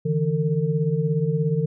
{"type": "tone cluster", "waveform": "sine", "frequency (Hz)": [145.3, 162.2, 452.5], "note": ["D3", "E3", "A4"], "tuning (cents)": [-18, -28, 48], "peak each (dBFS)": [-24, -22, -26], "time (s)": [0.05, 1.66], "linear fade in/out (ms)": 10, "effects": []}